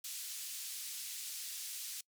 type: band-pass noise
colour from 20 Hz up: white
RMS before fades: -44 dBFS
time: 0.04-2.01 s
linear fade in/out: 5 ms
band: 3300 to 12000 Hz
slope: 12 dB/octave
effects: noise-tail reverb RT60 0.1 s tail -24 dB re dry